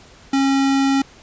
square tone, 272.5 Hz, C#4, 29 cents flat, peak -15 dBFS, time 0.33-1.02 s, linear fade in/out 5 ms, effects pink hiss -46 dBFS RMS until 1.22 s + resampled to 16000 Hz

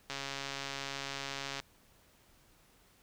click train, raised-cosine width 0.2 ms, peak -21 dBFS, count 208, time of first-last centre 0.1-1.6 s, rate 138 Hz, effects pink hiss -65 dBFS RMS until 3.02 s

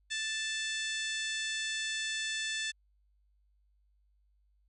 harmonic tone, 880 Hz, A5, in tune, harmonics 2 / 3 / 4 / 5 / 6 / 7 / 8 / 9 / 10, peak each -37 / -41 / -38 / -46 / -46 / -46 / -47 / -46 / -52 dBFS, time 0.1-2.72 s, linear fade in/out 20 ms, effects added 50 Hz sine -67 dBFS peak until 4.68 s

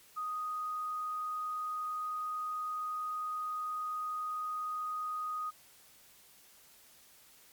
sine tone, 1244.5 Hz, D#6, in tune, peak -34 dBFS, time 0.16-5.51 s, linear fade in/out 20 ms, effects white hiss -60 dBFS RMS until 7.52 s + MP3 96 kbps

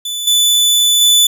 sawtooth tone with level steps, 3487 Hz, A7, 16 cents flat, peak -16 / -6 / -4 dBFS, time 0.05-1.27 s, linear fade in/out 5 ms, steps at 0.27 / 1.01 s, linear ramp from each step 5 ms, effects none

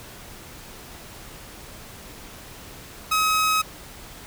sawtooth tone, 1273 Hz, D#6, 39 cents sharp, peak -15 dBFS, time 3.11-3.62 s, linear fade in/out 10 ms, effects pink hiss -42 dBFS RMS until 4.26 s

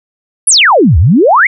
sine exponential two-way sweep, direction down then up, 11175 to 69.8 to 2274 Hz, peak -3 dBFS, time 0.47-1.47 s, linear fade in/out 5 ms, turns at 0.98 s, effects none

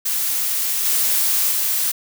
blue noise with level steps, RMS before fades -21 / -18 / -20 dBFS, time 0.05-1.92 s, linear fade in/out 10 ms, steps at 0.85 / 1.51 s, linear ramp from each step 5 ms, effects none

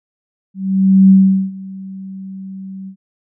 sine tone with ADSR envelope, 191.7 Hz, G3, 38 cents flat, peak -3 dBFS, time 0.54-2.96 s, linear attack 560 ms, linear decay 410 ms, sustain -23 dB, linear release 83 ms, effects none

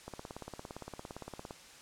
click train, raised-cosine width 1 ms, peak -28 dBFS, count 26, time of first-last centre 0.08-1.509 s, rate 17.5 Hz, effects white hiss -54 dBFS RMS until 1.81 s + low-pass 8000 Hz 12 dB/octave

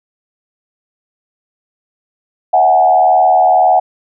sine tone with frequency modulation, 740 Hz, F#5, in tune, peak -6 dBFS, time 2.53-3.8 s, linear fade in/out 10 ms, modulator 81.7 Hz, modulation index 0.95, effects none

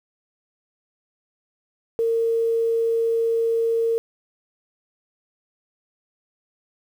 sine tone with quantisation, 457.7 Hz, A#4, 32 cents flat, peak -18 dBFS, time 1.99-3.98 s, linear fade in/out 0 ms, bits 8, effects none

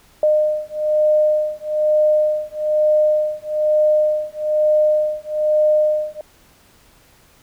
sine beating tone pair, 609 / 610.1 Hz, D#5 / D#5, -37 / -34 cents, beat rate 1.1 Hz, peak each -17 dBFS, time 0.23-6.21 s, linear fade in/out 2 ms, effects pink hiss -52 dBFS RMS until 7.42 s

